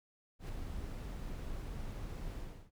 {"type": "noise with ADSR envelope", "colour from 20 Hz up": "brown", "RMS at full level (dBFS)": -38, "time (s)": [0.39, 2.71], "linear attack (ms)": 99, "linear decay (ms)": 5, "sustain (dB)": -4, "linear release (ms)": 330, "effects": []}